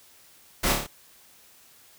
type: noise with echo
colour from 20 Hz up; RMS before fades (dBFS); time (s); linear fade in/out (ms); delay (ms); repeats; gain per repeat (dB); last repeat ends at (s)
pink; -24; 0.63-0.73; 10; 28; 5; -3; 0.87
effects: white hiss -55 dBFS RMS until 1.98 s